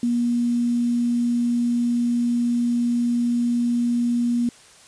sine tone with quantisation, 239.1 Hz, A#3, 44 cents sharp, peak -18 dBFS, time 0.03-4.49 s, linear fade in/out 2 ms, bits 7, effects white hiss -49 dBFS RMS until 4.87 s + resampled to 22050 Hz

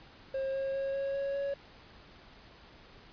triangle tone with pitch steps, 536 / 540.4 / 544.7 / 549.2 / 553.6 / 558.1 Hz, C5 / C#5 / C#5 / C#5 / C#5 / C#5, +42 / -44 / -30 / -16 / -2 / +12 cents, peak -29 dBFS, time 0.34-1.54 s, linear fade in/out 5 ms, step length 200 ms, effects pink hiss -55 dBFS RMS until 3.12 s + resampled to 11025 Hz

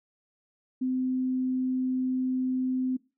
sine tone, 257 Hz, C4, 31 cents flat, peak -25 dBFS, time 0.81-2.97 s, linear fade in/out 10 ms, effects noise-tail reverb RT60 0.3 s tail -21 dB re dry

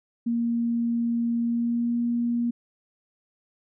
sine tone with pitch glide, 234.2 to 237.3 Hz, A#3 to A#3, +8 to +31 cents, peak -22 dBFS, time 0.26-2.51 s, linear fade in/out 10 ms, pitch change +23 cents, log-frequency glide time 1.42-1.98 s, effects none

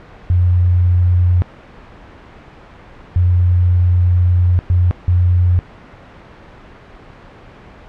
sine tone bursts at uneven times, 89.1 Hz, F2, 35 cents sharp, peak -9 dBFS, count 4, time 0.3-1.42 / 3.16-4.59 / 4.7-4.91 / 5.08-5.59 s, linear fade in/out 0 ms, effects pink hiss -39 dBFS RMS until 7.88 s + low-pass 2000 Hz 12 dB/octave

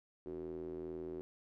square tone with band-pass filter, 41.2 Hz, E1, in tune, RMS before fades -44 dBFS, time 0.26-1.21 s, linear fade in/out 0 ms, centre 360 Hz, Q 6.1, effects none

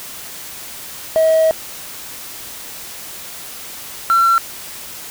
triangle tone pair in turn, 640 / 1356.1 Hz, D#5 / E6, +49 / +49 cents, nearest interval octave + minor second, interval 1300 cents, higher second, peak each -7 dBFS, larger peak neither, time 1.16-1.51 / 4.1-4.38 s, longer first, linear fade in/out 0 ms, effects tanh soft clip ceiling -5 dBFS + white hiss -32 dBFS RMS until 5.1 s

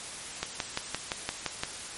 click train, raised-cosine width 0.2 ms, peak -11 dBFS, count 8, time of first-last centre 0.43-1.635 s, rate 5.81 Hz, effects white hiss -40 dBFS RMS until 1.97 s + MP3 48 kbps

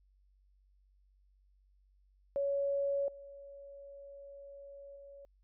sine tone with level steps, 560 Hz, C#5, 18 cents sharp, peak -30 / -48 / -50 dBFS, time 2.36-5.25 s, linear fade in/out 0 ms, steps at 3.08 / 4.96 s, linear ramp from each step 2 ms, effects added 48 Hz sine -65 dBFS peak until 5.43 s

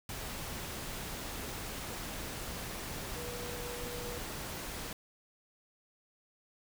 sine tone in noise, 485 Hz, B4, 31 cents flat, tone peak -43 dBFS, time 3.16-4.18 s, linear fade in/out 2 ms, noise pink, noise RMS -41 dBFS, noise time 0.09-4.93 s, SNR -5 dB, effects none

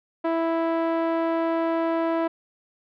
5% pulse tone with low-pass filter, 329.6 Hz, E4, in tune, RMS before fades -24 dBFS, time 0.24-2.28 s, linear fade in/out 10 ms, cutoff 690 Hz, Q 0.95, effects none

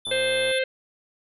square tone, 3523 Hz, A7, 1 cent sharp, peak -29 dBFS, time 0.05-0.59 s, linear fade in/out 5 ms
click train, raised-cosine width 1 ms, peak -28 dBFS, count 52, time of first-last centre 0.07-0.513 s, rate 115 Hz
harmonic tone, 523.3 Hz, C5, in tune, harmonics 1 / 3 / 4 / 5 / 6 / 7 / 8, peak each -23 / -30 / -31 / -32 / -36 / -40 / -41 dBFS, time 0.11-0.64 s, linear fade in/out 5 ms
effects resampled to 32000 Hz

